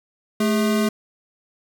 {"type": "tone pair together", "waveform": "square", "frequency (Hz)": [216.6, 407.4], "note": ["A3", "G#4"], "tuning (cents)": [-27, -33], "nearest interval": "major seventh", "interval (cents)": 1094, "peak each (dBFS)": [-19, -25], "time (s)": [0.4, 0.89], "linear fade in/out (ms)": 5, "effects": []}